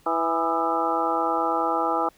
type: harmonic tone with a mistuned harmonic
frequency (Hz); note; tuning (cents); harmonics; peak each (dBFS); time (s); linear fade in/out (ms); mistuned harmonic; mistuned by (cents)
164.81; E3; 0; 2 / 3 / 4 / 5 / 6 / 7 / 8; -30 / -30 / -30 / -26 / -31 / -28 / -29; 0.06-2.09; 5; 7; +82
effects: pink hiss -58 dBFS RMS until 2.17 s